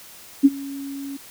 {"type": "tone with ADSR envelope", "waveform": "sine", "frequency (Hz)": 277.2, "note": "C#4", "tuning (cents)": 0, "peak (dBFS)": -6, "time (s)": [0.43, 1.17], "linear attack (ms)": 23, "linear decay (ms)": 37, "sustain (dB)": -23, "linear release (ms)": 7, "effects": ["white hiss -44 dBFS RMS until 1.3 s"]}